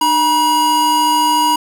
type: tone pair together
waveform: square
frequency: 302.7 / 961.8 Hz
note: D#4 / B5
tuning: -48 / -46 cents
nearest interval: octave + minor sixth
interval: 2002 cents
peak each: -22 / -12 dBFS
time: 0.01-1.56 s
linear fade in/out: 5 ms
effects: none